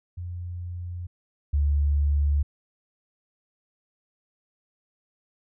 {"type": "tone pair in turn", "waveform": "sine", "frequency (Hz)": [88, 72.38], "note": ["F2", "D2"], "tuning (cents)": [14, -25], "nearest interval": "minor third", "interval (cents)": 339, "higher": "first", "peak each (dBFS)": [-31, -19], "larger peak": "second", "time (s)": [[0.17, 1.07], [1.53, 2.43]], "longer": "neither", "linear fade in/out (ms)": 10, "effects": []}